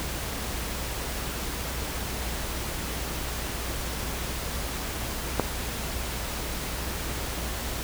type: click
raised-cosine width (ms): 1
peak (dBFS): -7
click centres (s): 5.397
effects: added 60 Hz sine -35 dBFS peak until 7.83 s + pink hiss -33 dBFS RMS until 7.83 s